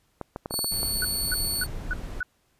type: clicks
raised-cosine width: 1 ms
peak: -18 dBFS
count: 8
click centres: 0.213 / 0.361 / 0.459 / 0.509 / 0.541 / 0.591 / 0.644 / 0.831 s
type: tone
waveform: 15% pulse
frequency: 4435 Hz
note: C#8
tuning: in tune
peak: -19 dBFS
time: 0.5-1.67 s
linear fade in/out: 50 ms
type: noise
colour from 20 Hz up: brown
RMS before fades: -34 dBFS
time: 0.71-2.21 s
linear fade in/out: 10 ms
type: tone bursts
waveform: sine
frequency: 1480 Hz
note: F#6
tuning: in tune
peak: -25 dBFS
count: 5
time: 1.02-2.23 s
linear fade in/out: 2 ms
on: 26 ms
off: 270 ms
effects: pink hiss -68 dBFS RMS until 2.59 s + resampled to 32000 Hz